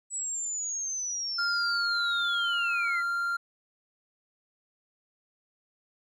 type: linear sweep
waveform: sine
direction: down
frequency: 7900 to 1942 Hz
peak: -30 dBFS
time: 0.1-3.03 s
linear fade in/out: 50 ms
type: tone with pitch glide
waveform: triangle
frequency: 1398 to 1389.1 Hz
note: F6 to F6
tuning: +1 to -10 cents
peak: -25 dBFS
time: 1.38-3.37 s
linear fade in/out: 10 ms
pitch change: -11 cents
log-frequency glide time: 2.24-2.94 s
effects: none